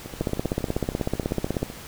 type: two click trains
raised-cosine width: 2 ms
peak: -10 / -22 dBFS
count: 24 / 22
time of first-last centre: 0.21-1.63 / 0.06-1.701 s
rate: 16.2 / 12.8 Hz
effects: pink hiss -41 dBFS RMS until 1.87 s